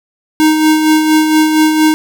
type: tone with tremolo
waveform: square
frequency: 311.1 Hz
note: D#4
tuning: in tune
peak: -6 dBFS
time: 0.4-1.94 s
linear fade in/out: 0 ms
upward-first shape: sine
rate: 4.3 Hz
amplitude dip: 45%
effects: none